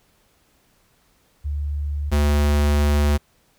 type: tone pair in turn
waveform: sine / square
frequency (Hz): 72.8 / 73.21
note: D2 / D2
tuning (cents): -15 / -5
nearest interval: unison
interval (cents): 10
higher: second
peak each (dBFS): -22 / -16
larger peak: second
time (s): 1.44-2.11 / 2.11-3.18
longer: second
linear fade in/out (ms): 20
effects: pink hiss -61 dBFS RMS until 3.58 s